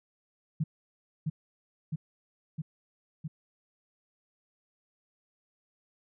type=tone with echo; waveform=sine; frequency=155.56 Hz; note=D#3; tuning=in tune; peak=-25 dBFS; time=0.6-0.64 s; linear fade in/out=10 ms; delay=660 ms; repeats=4; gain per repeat=-2 dB; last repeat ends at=3.28 s; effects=none